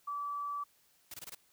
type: tone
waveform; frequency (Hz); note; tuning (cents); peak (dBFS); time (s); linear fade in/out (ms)
sine; 1154; D6; -31; -35; 0.07-0.64; 10
type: noise bursts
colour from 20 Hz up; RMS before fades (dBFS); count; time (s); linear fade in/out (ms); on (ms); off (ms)
white; -45; 5; 1.11-1.349; 5; 31; 21
effects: white hiss -69 dBFS RMS until 1.52 s